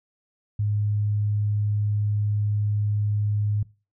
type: tone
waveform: sine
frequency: 104.2 Hz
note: G#2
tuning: 6 cents sharp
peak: -21 dBFS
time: 0.59-3.63 s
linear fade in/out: 5 ms
effects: noise-tail reverb RT60 0.3 s tail -20 dB re dry